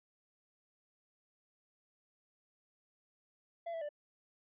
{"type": "tone with pitch steps", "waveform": "triangle", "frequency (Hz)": [677, 658, 590], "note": ["E5", "E5", "D5"], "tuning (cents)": [46, -3, 8], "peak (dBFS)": -36, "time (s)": [3.66, 3.891], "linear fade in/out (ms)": 10, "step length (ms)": 77, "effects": ["resampled to 8000 Hz"]}